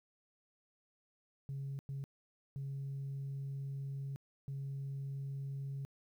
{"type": "tone bursts at uneven times", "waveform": "sine", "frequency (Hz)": 137.7, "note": "C#3", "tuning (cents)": -11, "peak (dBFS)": -37, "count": 4, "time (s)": [[1.49, 1.79], [1.89, 2.04], [2.56, 4.16], [4.48, 5.85]], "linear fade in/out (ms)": 0, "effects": ["tanh soft clip ceiling -36 dBFS", "12-bit"]}